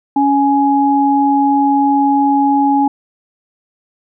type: tone pair together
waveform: sine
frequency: 279.5 / 835.5 Hz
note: C#4 / G#5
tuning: +14 / +10 cents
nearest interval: octave + perfect fifth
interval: 1896 cents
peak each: -12 dBFS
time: 0.16-2.88 s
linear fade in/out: 5 ms
effects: none